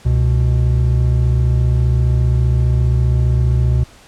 triangle tone pair together, 68.29 / 123.3 Hz, C#2 / B2, -25 / -2 cents, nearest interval minor seventh, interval 1023 cents, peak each -12 dBFS, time 0.05-3.84 s, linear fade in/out 10 ms, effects pink hiss -44 dBFS RMS until 4.07 s + low-pass 9000 Hz 12 dB/octave

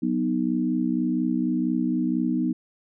sine chord, B major, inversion second, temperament equal, 185 / 246.9 / 311.1 Hz, F#3 / B3 / D#4, 0 / 0 / 0 cents, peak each -28 / -24 / -26 dBFS, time 0.02-2.53 s, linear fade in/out 10 ms, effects none

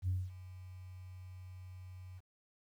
sine tone with ADSR envelope, 92 Hz, F#2, 9 cents flat, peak -29 dBFS, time 0.02-2.21 s, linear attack 60 ms, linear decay 220 ms, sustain -18 dB, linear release 34 ms, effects tanh soft clip ceiling -27 dBFS + 11-bit

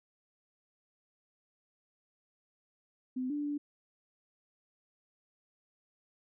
sine tone with pitch steps, 255.6 / 292.8 / 291.2 Hz, C4 / D4 / D4, -40 / -5 / -15 cents, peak -32 dBFS, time 3.16-3.58 s, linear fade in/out 10 ms, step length 140 ms, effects none

